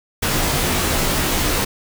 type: noise with comb filter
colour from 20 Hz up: pink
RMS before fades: -19 dBFS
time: 0.22-1.65 s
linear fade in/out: 10 ms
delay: 18 ms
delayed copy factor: -0.95
effects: none